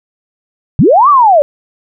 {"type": "linear two-way sweep", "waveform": "sine", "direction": "up then down", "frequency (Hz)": [104.2, 1205, 553], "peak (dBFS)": -3, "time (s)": [0.79, 1.42], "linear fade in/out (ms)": 0, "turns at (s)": 1.09, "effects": []}